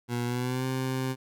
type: tone with pitch glide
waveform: 20% pulse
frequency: 120.5 to 130.65 Hz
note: B2 to C3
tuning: -42 to -2 cents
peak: -23 dBFS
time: 0.08-1.16 s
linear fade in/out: 50 ms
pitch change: +140 cents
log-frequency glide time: 0.25-0.66 s
effects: none